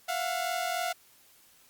sawtooth tone pair together, 679 / 722.5 Hz, F5 / F#5, -49 / -41 cents, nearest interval minor second, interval 108 cents, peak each -29 / -28 dBFS, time 0.08-0.93 s, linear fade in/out 10 ms, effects white hiss -60 dBFS RMS until 1.69 s + Opus 48 kbps

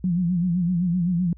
sine tone with vibrato, 176.3 Hz, F3, 17 cents sharp, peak -19 dBFS, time 0.04-1.33 s, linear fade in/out 2 ms, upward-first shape sine, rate 7.8 Hz, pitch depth 90 cents each way, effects added 60 Hz sine -43 dBFS peak until 1.37 s

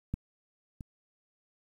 clicks, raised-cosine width 5 ms, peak -19 / -29 dBFS, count 2, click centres 0.14 / 0.808 s, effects 10-bit

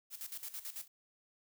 blue noise with tremolo, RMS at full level -43 dBFS, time 0.1-0.88 s, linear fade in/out 50 ms, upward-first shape square, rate 9.1 Hz, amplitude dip 75%, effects none

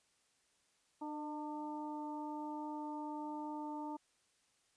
harmonic tone with a mistuned harmonic, 299.8 Hz, D4, 36 cents sharp, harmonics 1 / 2 / 3 / 4, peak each -43 / -52 / -44 / -57 dBFS, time 1.01-3.97 s, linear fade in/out 10 ms, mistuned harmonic 2, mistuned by +27 cents, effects white hiss -75 dBFS RMS until 4.76 s + resampled to 22050 Hz

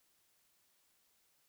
silence, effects white hiss -74 dBFS RMS until 1.48 s

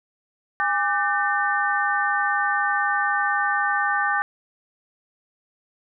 sine tone cluster, 816 / 1182 / 1534 / 1802 Hz, G#5 / D6 / G6 / A6, -31 / +11 / -38 / +41 cents, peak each -25 dBFS, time 0.6-4.22 s, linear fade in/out 0 ms, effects none

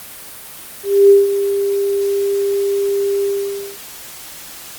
sine tone with ADSR envelope, 398.7 Hz, G4, 29 cents sharp, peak -3 dBFS, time 0.83-3.78 s, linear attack 270 ms, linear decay 170 ms, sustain -11 dB, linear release 540 ms, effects white hiss -34 dBFS RMS until 4.78 s + Opus 32 kbps

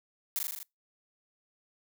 blue noise with echo, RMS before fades -31 dBFS, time 0.36-0.39 s, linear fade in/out 0 ms, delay 40 ms, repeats 6, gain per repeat -2 dB, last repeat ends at 0.63 s, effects noise-tail reverb RT60 0.2 s tail -25 dB re dry

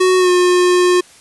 square tone with pitch glide, 370 to 359.1 Hz, F#4 to F4, 0 to +48 cents, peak -10 dBFS, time 0-1.01 s, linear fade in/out 10 ms, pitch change -52 cents, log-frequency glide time 0.18-0.3 s, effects white hiss -44 dBFS RMS until 1.2 s + resampled to 24000 Hz

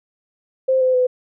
sine tone with pitch steps, 523.3 / 513.4 / 503.7 Hz, C5 / C5 / B4, 0 / -33 / +34 cents, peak -13 dBFS, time 0.68-1.07 s, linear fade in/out 10 ms, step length 130 ms, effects none

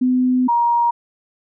sine tone pair in turn, 253.2 / 944.7 Hz, B3 / A#5, +43 / +23 cents, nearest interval octave + major seventh, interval 2280 cents, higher second, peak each -13 dBFS, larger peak neither, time 0.01-0.48 / 0.48-0.91 s, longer first, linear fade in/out 10 ms, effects none

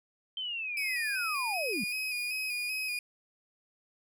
sine linear sweep, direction down, 3136 to 170.6 Hz, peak -33 dBFS, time 0.37-1.84 s, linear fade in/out 2 ms
35% pulse tone with vibrato, 2489 Hz, D#7, in tune, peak -30 dBFS, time 0.77-2.99 s, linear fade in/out 2 ms, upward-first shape square, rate 2.6 Hz, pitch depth 32 cents each way
effects none

